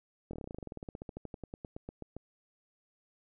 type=slowing click train; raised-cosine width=2 ms; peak=-28 dBFS; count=29; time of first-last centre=0.31-2.166 s; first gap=23 ms; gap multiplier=1.07; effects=none

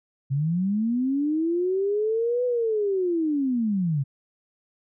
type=linear two-way sweep; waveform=sine; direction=up then down; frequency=130.81 to 500 to 130.81 Hz; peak=-21 dBFS; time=0.3-4.04 s; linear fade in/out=20 ms; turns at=2.45 s; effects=none

